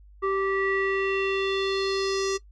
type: tone with low-pass filter sweep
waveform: square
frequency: 388.8 Hz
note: G4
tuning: 14 cents flat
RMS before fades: -26 dBFS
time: 0.22-2.38 s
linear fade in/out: 20 ms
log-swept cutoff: 1400 to 6200 Hz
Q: 3.7
effects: noise-tail reverb RT60 0.1 s tail -17 dB re dry + added 50 Hz sine -48 dBFS peak until 2.51 s